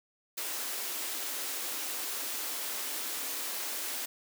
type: high-pass noise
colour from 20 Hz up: white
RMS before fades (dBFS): -36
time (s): 0.37-4.06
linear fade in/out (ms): 10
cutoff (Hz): 240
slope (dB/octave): 96
effects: none